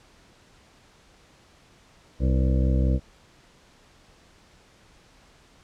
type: harmonic tone with a mistuned harmonic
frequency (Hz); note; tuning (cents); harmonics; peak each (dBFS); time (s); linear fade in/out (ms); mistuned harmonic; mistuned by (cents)
64.8; C2; -16; 1 / 2 / 3 / 4 / 5 / 7 / 8 / 9; -20 / -26 / -30 / -32 / -34 / -37 / -38 / -39; 2.19-3; 50; 7; +72
effects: pink hiss -56 dBFS RMS until 5.63 s + low-pass 7000 Hz 12 dB/octave